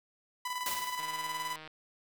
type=tone with tremolo; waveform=sawtooth; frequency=996 Hz; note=B5; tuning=14 cents sharp; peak=-29 dBFS; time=0.45-1.56 s; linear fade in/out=5 ms; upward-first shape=square; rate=19 Hz; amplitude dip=45%
type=noise with exponential decay; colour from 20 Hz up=white; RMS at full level=-34 dBFS; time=0.66-1.31 s; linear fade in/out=1 ms; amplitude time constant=140 ms
type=click train; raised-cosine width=0.3 ms; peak=-31 dBFS; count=108; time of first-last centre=0.99-1.676 s; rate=156 Hz
effects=none